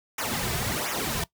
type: noise with flanger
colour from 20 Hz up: pink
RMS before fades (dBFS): -29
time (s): 0.18-1.24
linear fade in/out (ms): 5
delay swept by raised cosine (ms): 0.22 to 3.72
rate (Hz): 1.4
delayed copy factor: -1
effects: noise-tail reverb RT60 0.1 s tail -19 dB re dry